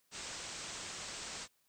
white low-pass noise, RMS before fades -45 dBFS, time 0.11-1.48 s, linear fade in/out 50 ms, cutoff 8400 Hz, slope 96 dB/octave, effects white hiss -75 dBFS RMS until 1.68 s

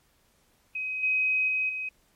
sine tone with level steps, 2526 Hz, D#7, 26 cents sharp, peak -29 / -22 / -24 / -30 dBFS, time 0.75-1.89 s, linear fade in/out 5 ms, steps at 1.03 / 1.48 / 1.69 s, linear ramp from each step 5 ms, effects pink hiss -66 dBFS RMS until 2.15 s + MP3 64 kbps

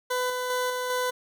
20% pulse tone with tremolo, 501 Hz, B4, 25 cents sharp, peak -20 dBFS, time 0.1-1.11 s, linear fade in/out 10 ms, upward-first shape square, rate 2.5 Hz, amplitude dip 30%, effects none

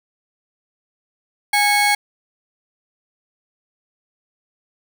35% pulse tone pair together, 825.1 / 2200 Hz, G#5 / C#7, -12 / -14 cents, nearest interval octave + perfect fourth, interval 1698 cents, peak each -15 dBFS, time 1.53-1.95 s, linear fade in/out 5 ms, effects 8-bit

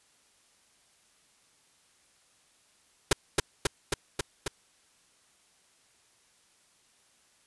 pink noise with echo, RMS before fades -20 dBFS, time 3.11-3.13 s, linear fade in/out 5 ms, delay 270 ms, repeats 5, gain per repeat -2 dB, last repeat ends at 4.48 s, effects white hiss -65 dBFS RMS until 7.46 s + resampled to 24000 Hz

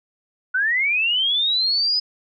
sine linear sweep, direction up, 1457 to 5050 Hz, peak -17 dBFS, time 0.54-2 s, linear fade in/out 10 ms, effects none

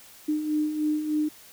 sine beating tone pair, 301.1 / 304.4 Hz, D4 / D#4, +43 / -38 cents, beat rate 3.3 Hz, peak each -32 / -24 dBFS, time 0.28-1.29 s, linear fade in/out 10 ms, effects white hiss -50 dBFS RMS until 1.52 s

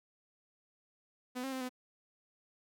sawtooth tone with pitch steps, 250.9 / 267.1 / 260.7 / 252.7 Hz, B3 / C4 / C4 / B3, +28 / +36 / -6 / +40 cents, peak -33 dBFS, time 1.35-1.694 s, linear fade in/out 20 ms, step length 86 ms, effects none

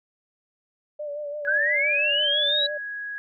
sine tone with vibrato, 587.3 Hz, D5, in tune, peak -29 dBFS, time 0.99-2.78 s, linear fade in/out 10 ms, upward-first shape sine, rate 5.9 Hz, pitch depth 41 cents each way
sine tone, 1661.2 Hz, G#6, in tune, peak -30 dBFS, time 1.45-3.18 s, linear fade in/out 0 ms
sine linear sweep, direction up, 1480 to 3951 Hz, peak -20 dBFS, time 1.47-2.67 s, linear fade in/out 10 ms
effects none

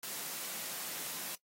white high-pass noise, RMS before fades -41 dBFS, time 0.03-1.35 s, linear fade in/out 2 ms, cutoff 130 Hz, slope 48 dB/octave, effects noise-tail reverb RT60 0.1 s tail -20 dB re dry + AAC 48 kbps

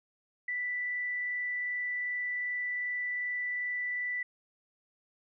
sine tone with frequency modulation, 1975.5 Hz, B6, in tune, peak -31 dBFS, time 0.48-4.23 s, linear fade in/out 5 ms, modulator 22.6 Hz, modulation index 0.34, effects none

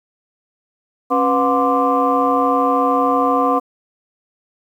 sine tone cluster, 272.8 / 495.4 / 724 / 1041 / 1174 Hz, C#4 / B4 / F#5 / C6 / D6, -28 / +5 / -38 / -9 / -1 cents, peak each -19 dBFS, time 1.1-3.6 s, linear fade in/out 20 ms, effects tanh soft clip ceiling -3 dBFS + 8-bit

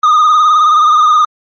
triangle tone with vibrato, 1230 Hz, D#6, 20 cents flat, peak -3 dBFS, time 0.03-1.25 s, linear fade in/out 5 ms, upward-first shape sine, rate 19 Hz, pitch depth 55 cents each way, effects MP3 32 kbps

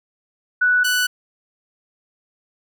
sine / sawtooth tone pair in turn, 1480 / 1485.3 Hz, F#6 / F#6, 0 / +6 cents, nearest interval unison, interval 6 cents, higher second, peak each -13 dBFS, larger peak neither, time 0.61-0.84 / 0.84-1.07 s, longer neither, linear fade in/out 10 ms, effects none

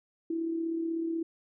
sine tone with amplitude modulation, 329.6 Hz, E4, in tune, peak -27 dBFS, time 0.3-1.23 s, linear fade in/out 5 ms, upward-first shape sine, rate 36.2 Hz, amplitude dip 45%, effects none

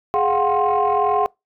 sine tone cluster, 417.2 / 713 / 755 / 1056 Hz, G#4 / F5 / F#5 / C6, +8 / +36 / +35 / +16 cents, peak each -20 dBFS, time 0.14-1.26 s, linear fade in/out 0 ms, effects noise-tail reverb RT60 0.2 s tail -26 dB re dry + tanh soft clip ceiling -9 dBFS

